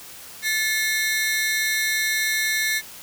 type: ring-modulated tone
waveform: sawtooth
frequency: 1952 Hz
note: B6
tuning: 21 cents flat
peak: -14 dBFS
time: 0.42-2.82 s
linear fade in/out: 50 ms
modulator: 209 Hz
effects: white hiss -41 dBFS RMS until 3.02 s